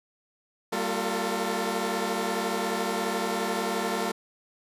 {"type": "tone cluster", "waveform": "15% pulse", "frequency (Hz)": [194.6, 229.1, 350.8, 446.7], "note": ["G3", "A#3", "F4", "A4"], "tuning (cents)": [-12, -30, 8, 26], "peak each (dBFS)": -26, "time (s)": [0.72, 4.12], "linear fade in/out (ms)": 10, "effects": ["resampled to 32000 Hz"]}